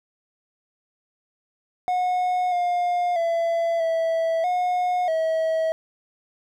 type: tone with pitch steps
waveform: triangle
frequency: 727 / 709 / 671 / 656 / 722 / 644 Hz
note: F#5 / F5 / E5 / E5 / F#5 / E5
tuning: -31 / +26 / +31 / -9 / -43 / -41 cents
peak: -18 dBFS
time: 1.88-5.72 s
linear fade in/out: 0 ms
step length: 640 ms
effects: none